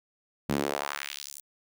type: tone with high-pass filter sweep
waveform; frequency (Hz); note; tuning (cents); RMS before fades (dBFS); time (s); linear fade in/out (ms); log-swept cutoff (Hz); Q
sawtooth; 71.1; C#2; +45; -33; 0.49-1.41; 10; 180 to 10000; 1.5
effects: none